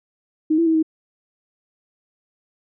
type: tone with pitch steps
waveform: sine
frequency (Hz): 312.4 / 333.8 / 322.5 / 317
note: D#4 / E4 / E4 / D#4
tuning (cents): +7 / +22 / -38 / +32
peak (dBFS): -14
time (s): 0.5-0.828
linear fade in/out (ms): 10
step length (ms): 82
effects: none